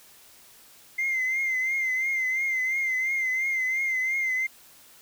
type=tone with vibrato; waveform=sine; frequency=2083 Hz; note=C7; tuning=8 cents flat; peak=-22 dBFS; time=0.98-4.47 s; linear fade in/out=10 ms; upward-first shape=triangle; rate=2.9 Hz; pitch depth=61 cents each way; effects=tanh soft clip ceiling -21 dBFS + white hiss -53 dBFS RMS until 5.01 s